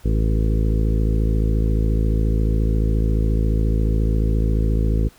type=harmonic tone with a mistuned harmonic; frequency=54.3 Hz; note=A1; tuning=22 cents flat; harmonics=1 / 2 / 3 / 4 / 5 / 6 / 7 / 8 / 9; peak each=-17 / -23 / -27 / -29 / -31 / -33 / -34 / -35 / -36 dBFS; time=0.04-5.09 s; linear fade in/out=20 ms; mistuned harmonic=8; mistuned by=+20 cents; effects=pink hiss -51 dBFS RMS until 5.18 s